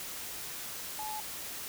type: tone in noise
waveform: sine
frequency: 857 Hz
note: A5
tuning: 46 cents flat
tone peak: -37 dBFS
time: 0.99-1.2 s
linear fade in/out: 0 ms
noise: white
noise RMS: -41 dBFS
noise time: 0-1.68 s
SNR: +1 dB
effects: none